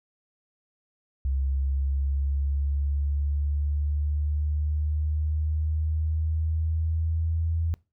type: linear sweep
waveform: sine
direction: up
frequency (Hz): 67.1 to 82.41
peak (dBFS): -23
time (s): 1.25-7.74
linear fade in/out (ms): 0
effects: noise-tail reverb RT60 0.3 s tail -24 dB re dry